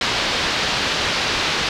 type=low-pass noise; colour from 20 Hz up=white; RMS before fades=-21 dBFS; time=0.01-1.69 s; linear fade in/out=2 ms; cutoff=4600 Hz; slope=24 dB/octave; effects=none